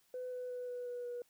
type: tone with pitch steps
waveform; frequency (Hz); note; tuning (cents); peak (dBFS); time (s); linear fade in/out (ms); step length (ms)
sine; 503 / 499.2 / 495.5 / 491.8 / 488.1 / 484.5; B4 / B4 / B4 / B4 / B4 / B4; +32 / +19 / +6 / -7 / -20 / -33; -38; 0.14-1.22; 2; 180
effects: tanh soft clip ceiling -36 dBFS + white hiss -72 dBFS RMS until 1.29 s